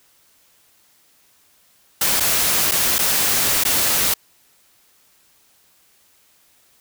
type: noise with dropouts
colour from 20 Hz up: white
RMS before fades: -18 dBFS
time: 2.01-4.14 s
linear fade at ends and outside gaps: 5 ms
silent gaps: 2.2-2.204 / 2.713-2.718 / 2.984-2.989 / 3.638-3.65 s
effects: white hiss -57 dBFS RMS until 6.8 s